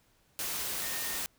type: tone in noise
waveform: sine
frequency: 1837 Hz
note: A#6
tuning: 26 cents flat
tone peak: -43 dBFS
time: 0.82-1.18 s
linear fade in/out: 0 ms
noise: white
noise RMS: -35 dBFS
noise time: 0.39-1.26 s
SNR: -11 dB
effects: pink hiss -68 dBFS RMS until 1.38 s